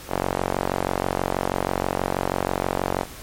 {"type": "tone with band-pass filter", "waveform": "sawtooth", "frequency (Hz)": 46.23, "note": "F#1", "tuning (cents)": -1, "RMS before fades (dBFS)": -25, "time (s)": [0.08, 3.06], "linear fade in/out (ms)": 50, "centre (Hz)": 740, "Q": 1.2, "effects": ["pink hiss -40 dBFS RMS until 3.22 s", "MP3 64 kbps"]}